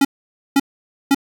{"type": "tone bursts", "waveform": "square", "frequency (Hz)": 277.2, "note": "C#4", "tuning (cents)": 0, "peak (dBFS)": -11, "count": 3, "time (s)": [0.01, 1.147], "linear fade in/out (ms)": 5, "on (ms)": 39, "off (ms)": 510, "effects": ["8-bit"]}